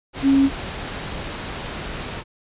sine tone in noise, 273.4 Hz, C#4, 24 cents flat, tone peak -12 dBFS, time 0.22-0.5 s, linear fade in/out 50 ms, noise pink, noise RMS -30 dBFS, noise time 0.13-2.24 s, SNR +15 dB, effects resampled to 8000 Hz

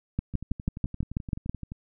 two click trains, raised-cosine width 5 ms, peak -14 / -24 dBFS, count 9 / 17, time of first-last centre 0.19-1.495 / 0.34-1.719 s, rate 6.13 / 11.6 Hz, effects none

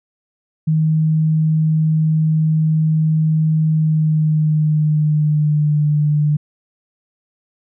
sine tone with pitch glide, 157.2 to 149.24 Hz, D#3 to D3, +18 to +28 cents, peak -12 dBFS, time 0.67-6.37 s, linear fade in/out 10 ms, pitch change -90 cents, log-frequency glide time 3.68-5.83 s, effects none

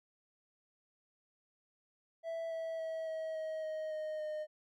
triangle tone with pitch steps, 659.3 / 652.5 / 645.7 / 639.1 / 632.4 / 625.9 / 619.4 / 613 Hz, E5 / E5 / E5 / D#5 / D#5 / D#5 / D#5 / D#5, 0 / -18 / -36 / +46 / +28 / +10 / -8 / -26 cents, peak -35 dBFS, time 2.23-4.47 s, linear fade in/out 50 ms, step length 280 ms, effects none

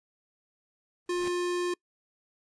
pink noise with exponential growth, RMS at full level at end -38 dBFS, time 1.06-1.28 s, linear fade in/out 0 ms, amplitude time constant 47 ms
square tone, 354.2 Hz, F4, 24 cents sharp, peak -28 dBFS, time 1.09-1.74 s, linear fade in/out 5 ms
effects noise-tail reverb RT60 0.1 s tail -26 dB re dry + resampled to 22050 Hz

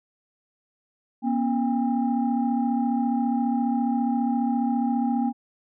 sine tone cluster, 239.6 / 274.3 / 805 Hz, A#3 / C#4 / G5, +48 / -18 / +46 cents, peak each -22 / -27 / -28 dBFS, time 1.22-5.33 s, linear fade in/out 50 ms, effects tanh soft clip ceiling -13 dBFS

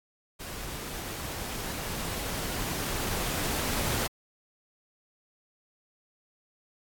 pink noise with level ramp, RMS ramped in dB -39 to -29 dBFS, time 0.39-4.08 s, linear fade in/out 20 ms, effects AAC 64 kbps

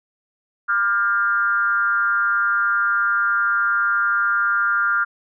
sine tone with frequency modulation, 1396.9 Hz, F6, in tune, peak -16 dBFS, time 0.68-5.05 s, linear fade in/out 20 ms, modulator 197 Hz, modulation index 0.74, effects none

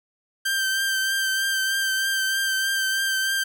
sawtooth tone with vibrato, 1568 Hz, G6, in tune, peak -18 dBFS, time 0.45-3.44 s, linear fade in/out 10 ms, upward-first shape triangle, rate 3.2 Hz, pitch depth 25 cents each way, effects none

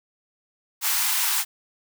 white high-pass noise, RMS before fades -23 dBFS, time 0.81-1.45 s, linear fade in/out 50 ms, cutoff 780 Hz, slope 96 dB/octave, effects none

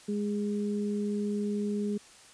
sine tone pair together, 206.9 / 411.6 Hz, G#3 / G#4, -6 / -16 cents, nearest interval octave, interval 1190 cents, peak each -29 / -34 dBFS, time 0.08-1.98 s, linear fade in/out 10 ms, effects white hiss -54 dBFS RMS until 2.33 s + resampled to 22050 Hz

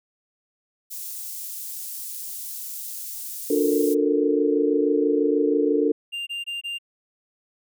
white high-pass noise, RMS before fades -34 dBFS, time 0.9-3.95 s, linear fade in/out 20 ms, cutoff 7300 Hz, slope 12 dB/octave
sine chord, Bb major seventh, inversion first, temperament equal with one note detuned, 293.7 / 358 / 440 / 466.2 Hz, D4 / F4 / A4 / Bb4, 0 / +43 / 0 / 0 cents, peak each -22 / -26 / -22 / -25 dBFS, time 3.5-5.92 s, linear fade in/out 5 ms
triangle tone bursts, 2794 Hz, F7, in tune, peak -26 dBFS, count 4, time 6.12-6.786 s, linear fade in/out 20 ms, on 150 ms, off 22 ms
effects none

